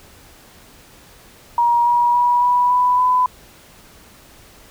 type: tone with pitch steps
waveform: sine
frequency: 949 / 959.5 / 970.1 / 980.8 / 991.6 / 1002.5 Hz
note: A#5 / A#5 / B5 / B5 / B5 / B5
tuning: +31 / +50 / -31 / -12 / +7 / +26 cents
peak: -12 dBFS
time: 1.58-3.26 s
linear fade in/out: 2 ms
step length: 280 ms
effects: pink hiss -46 dBFS RMS until 4.7 s

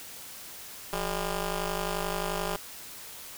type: ring-modulated tone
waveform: 10% pulse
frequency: 198.3 Hz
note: G3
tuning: 20 cents sharp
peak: -18 dBFS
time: 0.93-2.56 s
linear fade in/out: 0 ms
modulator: 224 Hz
effects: white hiss -44 dBFS RMS until 3.37 s

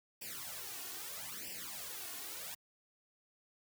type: noise with flanger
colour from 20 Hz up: white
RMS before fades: -45 dBFS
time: 0.21-2.55 s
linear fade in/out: 10 ms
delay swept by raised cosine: 0.38 to 2.78 ms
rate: 0.78 Hz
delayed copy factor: +0.95
effects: high-pass 100 Hz 12 dB/octave

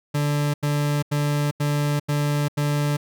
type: tone bursts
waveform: 40% pulse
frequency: 146.3 Hz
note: D3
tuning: 6 cents flat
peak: -19 dBFS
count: 6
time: 0.14-2.97 s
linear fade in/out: 10 ms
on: 400 ms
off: 86 ms
effects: none

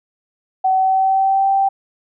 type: tone with pitch glide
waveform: sine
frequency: 757 to 781.4 Hz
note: F#5 to G5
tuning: +39 to -6 cents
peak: -12 dBFS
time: 0.64-1.69 s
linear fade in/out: 10 ms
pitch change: +55 cents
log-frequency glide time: 0.74-1.49 s
effects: none

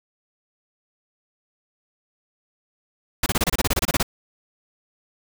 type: noise bursts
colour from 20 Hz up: pink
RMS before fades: -20 dBFS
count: 14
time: 3.23-4.029 s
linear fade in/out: 5 ms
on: 32 ms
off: 27 ms
effects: none

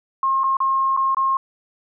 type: tone with dropouts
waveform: sine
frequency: 1072 Hz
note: C6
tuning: 42 cents sharp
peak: -16 dBFS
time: 0.23-1.37 s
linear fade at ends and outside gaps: 2 ms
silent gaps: 0.435-0.44 / 0.569-0.603 / 0.966-0.973 / 1.147-1.169 s
effects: none

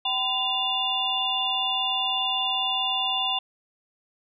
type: tone cluster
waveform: sine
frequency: 767 / 1011 / 2809 / 3516 Hz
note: G5 / B5 / F7 / A7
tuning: -38 / +40 / +9 / -2 cents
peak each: -30 / -33 / -27 / -27 dBFS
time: 0.05-3.39 s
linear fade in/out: 5 ms
effects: none

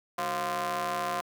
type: ring-modulated tone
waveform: sawtooth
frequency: 167.7 Hz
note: E3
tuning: 30 cents sharp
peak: -22 dBFS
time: 0.18-1.21 s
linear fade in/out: 5 ms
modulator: 872 Hz
effects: high-pass 100 Hz 12 dB/octave + 9-bit

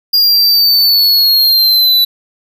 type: linear sweep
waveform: square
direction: down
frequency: 4832 to 3951 Hz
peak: -7 dBFS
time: 0.13-2.05 s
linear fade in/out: 10 ms
effects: none

